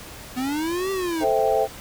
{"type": "linear two-way sweep", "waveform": "square", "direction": "up then down", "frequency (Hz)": [246.9, 392, 304.2], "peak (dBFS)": -24, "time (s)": [0.36, 1.25], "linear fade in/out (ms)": 20, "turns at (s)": 0.91}
{"type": "chord", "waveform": "sine", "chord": "A minor seventh", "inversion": "none", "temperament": "equal", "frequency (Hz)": [440, 523.3, 659.3, 784], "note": ["A4", "C5", "E5", "G5"], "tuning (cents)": [0, 0, 0, 0], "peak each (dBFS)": -23, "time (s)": [1.2, 1.68], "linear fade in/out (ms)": 50}
{"effects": ["pink hiss -40 dBFS RMS until 1.8 s"]}